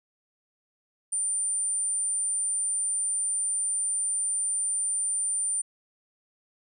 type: tone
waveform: sine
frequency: 9100 Hz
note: C#9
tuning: 44 cents sharp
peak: -25 dBFS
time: 1.12-5.62 s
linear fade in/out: 10 ms
effects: none